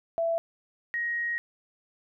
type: tone pair in turn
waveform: sine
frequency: 666 / 1883.7 Hz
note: E5 / A#6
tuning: +18 / +18 cents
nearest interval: octave + tritone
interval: 1800 cents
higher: second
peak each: -24 / -27 dBFS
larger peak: first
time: 0.18-0.38 / 0.94-1.38 s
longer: second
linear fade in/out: 0 ms
effects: none